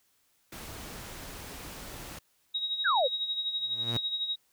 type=noise; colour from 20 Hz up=pink; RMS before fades=-43 dBFS; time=0.52-2.19 s; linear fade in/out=5 ms
type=tone with tremolo; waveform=sine; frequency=3800 Hz; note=A#7; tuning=33 cents sharp; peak=-27 dBFS; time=2.54-4.36 s; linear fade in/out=10 ms; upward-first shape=sine; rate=12 Hz; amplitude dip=60%
type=exponential sweep; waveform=sine; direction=down; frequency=1753 to 473.9 Hz; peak=-23 dBFS; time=2.84-3.08 s; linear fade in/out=20 ms
type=tone with exponential growth; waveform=sawtooth; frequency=117.1 Hz; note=A#2; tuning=8 cents sharp; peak=-25 dBFS; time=3.6-3.97 s; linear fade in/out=0 ms; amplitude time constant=80 ms
effects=white hiss -70 dBFS RMS until 4.52 s